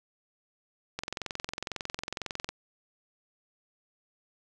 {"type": "click train", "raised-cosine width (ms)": 0.2, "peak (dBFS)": -16, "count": 34, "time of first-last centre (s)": [0.99, 2.49], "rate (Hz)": 22, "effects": []}